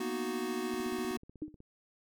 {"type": "chord", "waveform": "square", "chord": "B major seventh", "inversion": "third", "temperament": "equal", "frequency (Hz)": [233.1, 246.9, 311.1, 370], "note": ["A#3", "B3", "D#4", "F#4"], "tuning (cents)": [0, 0, 0, 0], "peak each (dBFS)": [-42, -40, -42, -37], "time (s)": [0, 1.17], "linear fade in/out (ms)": 5}
{"type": "click train", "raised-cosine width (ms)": 3, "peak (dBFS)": -39, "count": 15, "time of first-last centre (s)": [0.74, 1.604], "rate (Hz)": 16.2}
{"type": "tone with exponential decay", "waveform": "sine", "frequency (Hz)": 306, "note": "D#4", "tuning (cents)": -29, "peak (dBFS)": -31, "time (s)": [1.42, 1.56], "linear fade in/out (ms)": 2, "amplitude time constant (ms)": 30}
{"effects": []}